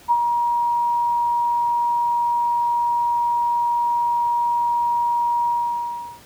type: tone with ADSR envelope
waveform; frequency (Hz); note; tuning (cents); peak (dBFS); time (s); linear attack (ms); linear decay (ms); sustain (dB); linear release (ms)
sine; 951; A#5; +34; -12; 0.08-6.21; 31; 54; -5; 720
effects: pink hiss -47 dBFS RMS until 6.25 s + high-pass 60 Hz 12 dB/octave